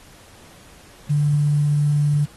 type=tone with quantisation; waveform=sine; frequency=146.83 Hz; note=D3; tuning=in tune; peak=-15 dBFS; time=1.09-2.26 s; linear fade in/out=20 ms; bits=7; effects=pink hiss -48 dBFS RMS until 2.36 s + AAC 32 kbps